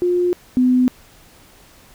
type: tone pair in turn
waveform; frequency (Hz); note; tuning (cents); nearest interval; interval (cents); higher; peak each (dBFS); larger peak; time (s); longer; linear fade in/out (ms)
sine; 355.4 / 252.3; F4 / B3; +30 / +37; tritone; 593; first; -14 / -11; second; 0.02-0.33 / 0.57-0.88; neither; 0
effects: pink hiss -48 dBFS RMS until 1.94 s